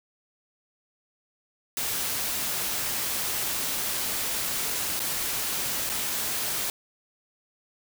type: noise with dropouts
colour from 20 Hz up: white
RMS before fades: -29 dBFS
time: 1.77-6.7 s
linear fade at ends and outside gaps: 1 ms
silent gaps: 4.994-5.001 / 5.893-5.898 s
effects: none